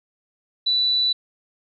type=tone; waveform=sine; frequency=3966 Hz; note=B7; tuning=7 cents sharp; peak=-17 dBFS; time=0.66-1.13 s; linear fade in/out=10 ms; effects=none